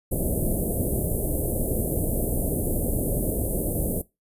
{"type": "band-stop noise", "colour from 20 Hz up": "pink", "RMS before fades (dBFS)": -25, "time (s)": [0.11, 4.02], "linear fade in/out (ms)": 10, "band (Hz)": [630, 9400], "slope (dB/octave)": 48, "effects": ["noise-tail reverb RT60 0.2 s tail -19 dB re dry", "resampled to 32000 Hz"]}